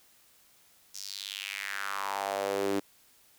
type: tone with high-pass filter sweep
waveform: sawtooth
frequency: 99 Hz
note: G2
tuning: 18 cents sharp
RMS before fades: -34 dBFS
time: 0.94-2.8 s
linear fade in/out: 10 ms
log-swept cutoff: 5900 to 310 Hz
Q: 3.5
effects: white hiss -62 dBFS RMS until 3.38 s